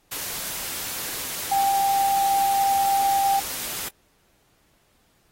sine tone in noise, 790 Hz, G5, 13 cents sharp, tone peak -18 dBFS, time 1.51-3.4 s, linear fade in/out 10 ms, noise white, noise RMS -31 dBFS, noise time 0.11-3.89 s, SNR +10 dB, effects pink hiss -64 dBFS RMS until 5.31 s + AAC 48 kbps

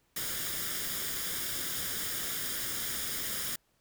white noise with comb filter, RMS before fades -35 dBFS, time 0.16-3.56 s, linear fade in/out 5 ms, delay 0.58 ms, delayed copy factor +0.6, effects pink hiss -72 dBFS RMS until 3.8 s

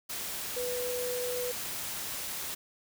sine tone in noise, 493.9 Hz, B4, in tune, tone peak -32 dBFS, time 0.56-1.52 s, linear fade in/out 10 ms, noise white, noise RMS -37 dBFS, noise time 0.09-2.55 s, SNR +2 dB, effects none

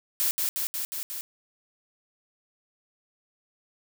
blue noise with echo, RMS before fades -25 dBFS, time 0.2-0.31 s, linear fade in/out 0 ms, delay 180 ms, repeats 5, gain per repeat -2 dB, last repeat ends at 1.21 s, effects none

